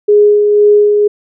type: tone with tremolo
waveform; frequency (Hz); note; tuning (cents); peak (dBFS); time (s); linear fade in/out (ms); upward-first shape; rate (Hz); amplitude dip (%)
sine; 415.3; G#4; 0; -3; 0.08-1.08; 10; sine; 2; 35
effects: none